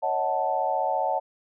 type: chord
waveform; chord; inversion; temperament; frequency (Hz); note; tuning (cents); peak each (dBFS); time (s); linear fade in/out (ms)
sine; D# half-diminished seventh; third; equal with one note detuned; 554.4 / 629.5 / 740 / 880; C#5 / D#5 / F#5 / A5; 0 / +20 / 0 / 0; -30 / -30 / -27 / -27; 0.02-1.2; 20
effects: none